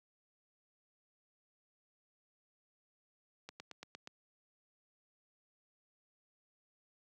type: slowing click train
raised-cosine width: 0.2 ms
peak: -29 dBFS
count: 6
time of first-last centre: 3.49-4.074 s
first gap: 110 ms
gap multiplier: 1.03
effects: high-pass 150 Hz 12 dB/octave